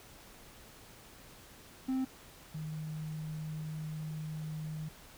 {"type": "tone pair in turn", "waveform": ["triangle", "sine"], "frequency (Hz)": [261.6, 155.55], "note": ["C4", "D#3"], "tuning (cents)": [0, 0], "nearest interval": "major sixth", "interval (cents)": 900, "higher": "first", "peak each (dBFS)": [-28, -37], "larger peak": "first", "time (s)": [[1.88, 2.05], [2.54, 4.89]], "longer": "second", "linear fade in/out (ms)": 10, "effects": ["pink hiss -55 dBFS RMS until 5.17 s"]}